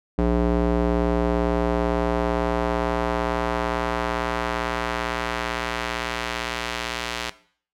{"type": "tone with band-pass filter sweep", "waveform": "square", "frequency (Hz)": 58.9, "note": "A#1", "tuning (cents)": 19, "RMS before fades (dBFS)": -24, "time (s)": [0.18, 7.3], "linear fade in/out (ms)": 5, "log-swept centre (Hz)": [340, 3100], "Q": 0.8, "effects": ["noise-tail reverb RT60 0.5 s tail -17 dB re dry"]}